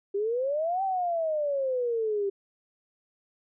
sine exponential two-way sweep, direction up then down, 390.6 to 784 to 390.6 Hz, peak -25 dBFS, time 0.14-2.3 s, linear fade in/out 10 ms, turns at 0.83 s, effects none

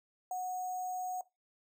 sine tone with sample-and-hold, 736 Hz, F#5, 9 cents flat, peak -34 dBFS, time 0.31-1.21 s, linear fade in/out 2 ms, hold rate 7350 Hz, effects noise-tail reverb RT60 0.2 s tail -19 dB re dry

